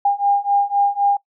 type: beating tone pair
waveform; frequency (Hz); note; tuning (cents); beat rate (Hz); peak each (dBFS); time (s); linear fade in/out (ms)
sine; 804 / 807.9; G5 / G#5; +44 / -48; 3.9; -18 / -17; 0.05-1.17; 5
effects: noise-tail reverb RT60 0.1 s tail -21 dB re dry